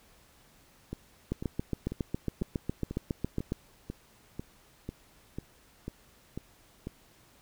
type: two click trains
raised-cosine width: 3 ms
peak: -23 / -17 dBFS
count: 13 / 17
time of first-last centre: 0.93-6.871 / 1.32-3.521 s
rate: 2.02 / 7.27 Hz
effects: pink hiss -61 dBFS RMS until 7.41 s